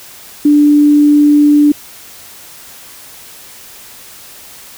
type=tone; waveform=sine; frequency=293.9 Hz; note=D4; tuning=1 cent sharp; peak=-4 dBFS; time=0.45-1.72 s; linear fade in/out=5 ms; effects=white hiss -35 dBFS RMS until 4.77 s